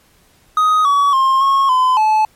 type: tone with pitch steps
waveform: triangle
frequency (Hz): 1252 / 1133 / 1063 / 1090 / 1019 / 865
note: D#6 / C#6 / C6 / C#6 / C6 / A5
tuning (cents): +10 / +37 / +27 / -29 / -46 / -30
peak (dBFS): -8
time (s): 0.57-2.25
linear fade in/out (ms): 2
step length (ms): 280
effects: pink hiss -53 dBFS RMS until 2.35 s + MP3 64 kbps